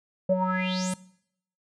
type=tone with low-pass filter sweep; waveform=square; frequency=185 Hz; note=F#3; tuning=in tune; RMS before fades=-26 dBFS; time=0.29-0.94 s; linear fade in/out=5 ms; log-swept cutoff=500 to 10000 Hz; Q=8.4; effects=noise-tail reverb RT60 0.7 s tail -20 dB re dry